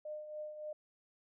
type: tone with tremolo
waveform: sine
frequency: 607 Hz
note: D#5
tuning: 43 cents flat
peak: -39 dBFS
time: 0.05-0.73 s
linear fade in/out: 5 ms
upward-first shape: triangle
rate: 3.5 Hz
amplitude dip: 60%
effects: none